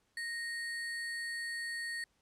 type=tone with sample-and-hold; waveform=sine; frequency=1864.7 Hz; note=A#6; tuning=in tune; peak=-36 dBFS; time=0.17-2.04 s; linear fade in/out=2 ms; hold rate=6300 Hz; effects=pink hiss -75 dBFS RMS until 2.21 s + low-pass 10000 Hz 12 dB/octave